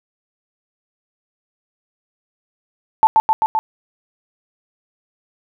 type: tone with echo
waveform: sine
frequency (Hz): 880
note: A5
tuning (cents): 0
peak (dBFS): -6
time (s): 3.03-3.07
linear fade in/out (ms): 0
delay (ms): 130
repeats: 4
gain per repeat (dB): -2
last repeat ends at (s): 3.59
effects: none